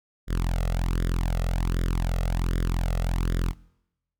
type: tone with flanger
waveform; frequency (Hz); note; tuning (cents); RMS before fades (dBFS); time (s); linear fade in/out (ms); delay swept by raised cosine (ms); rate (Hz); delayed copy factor
sawtooth; 43.07; F1; -23; -25; 0.27-3.54; 50; 0.57 to 1.55; 1.3; +0.9
effects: noise-tail reverb RT60 0.9 s tail -23 dB re dry